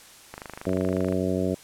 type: click train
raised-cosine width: 0.5 ms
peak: -21 dBFS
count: 21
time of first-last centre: 0.34-1.124 s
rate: 25.5 Hz
type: harmonic tone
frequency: 93 Hz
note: F#2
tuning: 9 cents sharp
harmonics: 1 / 2 / 3 / 4 / 5 / 6 / 7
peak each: -32 / -28 / -29 / -30 / -32 / -32 / -34 dBFS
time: 0.66-1.55 s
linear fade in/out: 10 ms
effects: white hiss -49 dBFS RMS until 1.63 s + low-pass 11000 Hz 12 dB/octave